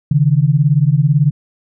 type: beating tone pair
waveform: sine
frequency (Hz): 137.3 / 155.3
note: C#3 / D#3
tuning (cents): -16 / -3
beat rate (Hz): 18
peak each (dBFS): -12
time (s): 0.11-1.31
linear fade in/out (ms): 5
effects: none